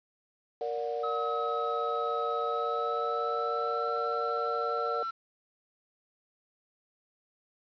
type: chord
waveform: sine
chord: Bb augmented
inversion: none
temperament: just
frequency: 466.2 / 582.7 / 728.4 Hz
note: Bb4 / D5 / F#5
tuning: 0 / -14 / -27 cents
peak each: -33 / -36 / -36 dBFS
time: 0.61-5.03 s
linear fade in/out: 2 ms
type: tone with pitch glide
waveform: triangle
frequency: 1281 to 1343.9 Hz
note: E6 to E6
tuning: -50 to +33 cents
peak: -30 dBFS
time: 1.03-5.11 s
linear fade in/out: 10 ms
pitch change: +83 cents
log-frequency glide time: 2.44-3.92 s
effects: resampled to 11025 Hz + 9-bit